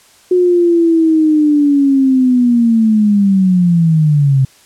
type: linear sweep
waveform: sine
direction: down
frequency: 364.5 to 130.81 Hz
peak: -7 dBFS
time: 0.31-4.45 s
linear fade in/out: 5 ms
effects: white hiss -46 dBFS RMS until 4.65 s + low-pass 10000 Hz 12 dB/octave